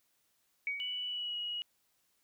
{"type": "tone with exponential decay", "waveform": "sine", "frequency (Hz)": 2253, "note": "C#7", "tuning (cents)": 28, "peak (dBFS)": -30, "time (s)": [0.67, 1.18], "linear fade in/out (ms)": 1, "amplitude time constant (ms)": 110}
{"type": "tone with pitch glide", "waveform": "sine", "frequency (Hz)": [2960, 2902], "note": ["F#7", "F#7"], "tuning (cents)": [0, -34], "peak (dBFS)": -35, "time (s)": [0.8, 1.62], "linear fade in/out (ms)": 0, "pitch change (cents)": -34, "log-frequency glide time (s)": [1.09, 1.37]}
{"effects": ["white hiss -75 dBFS RMS until 2.23 s"]}